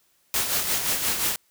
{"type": "noise with tremolo", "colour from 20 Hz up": "white", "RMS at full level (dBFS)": -23, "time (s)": [0.34, 1.36], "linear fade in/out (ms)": 0, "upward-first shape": "sine", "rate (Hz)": 5.7, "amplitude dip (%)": 50, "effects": ["white hiss -65 dBFS RMS until 1.5 s"]}